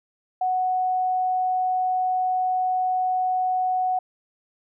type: tone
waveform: sine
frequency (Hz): 740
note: F#5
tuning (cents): 0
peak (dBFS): -20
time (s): 0.41-3.99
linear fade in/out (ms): 5
effects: none